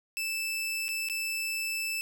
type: tone with dropouts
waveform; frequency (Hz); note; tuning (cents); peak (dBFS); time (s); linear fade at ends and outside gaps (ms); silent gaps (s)
sawtooth; 2637; E7; 0; -27; 0.17-2.01; 0; 0.882-0.889 / 1.087-1.098
effects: none